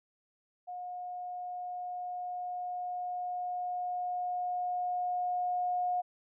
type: tone with level ramp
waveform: sine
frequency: 720 Hz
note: F#5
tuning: 47 cents flat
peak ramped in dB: -38 to -28 dBFS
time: 0.67-6.02 s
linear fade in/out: 20 ms
effects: none